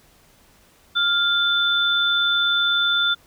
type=tone pair together; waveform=sine; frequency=1400 / 3528 Hz; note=F6 / A7; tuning=+4 / +4 cents; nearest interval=octave + major third; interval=1600 cents; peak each=-20 / -19 dBFS; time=0.95-3.15 s; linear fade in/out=20 ms; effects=pink hiss -55 dBFS RMS until 3.26 s